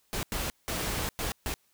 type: noise bursts at uneven times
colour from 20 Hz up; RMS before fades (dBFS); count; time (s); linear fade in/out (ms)
pink; -32; 5; 0.13-0.23 / 0.32-0.5 / 0.68-1.09 / 1.19-1.32 / 1.46-1.54; 0
effects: white hiss -69 dBFS RMS until 1.73 s